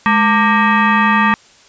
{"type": "tone with frequency modulation", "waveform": "sine", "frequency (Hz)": 484.5, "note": "B4", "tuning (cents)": -33, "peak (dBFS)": -9, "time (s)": [0.06, 1.34], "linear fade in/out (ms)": 0, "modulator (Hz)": 695, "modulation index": 2.5, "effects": ["white hiss -46 dBFS RMS until 1.68 s", "resampled to 16000 Hz"]}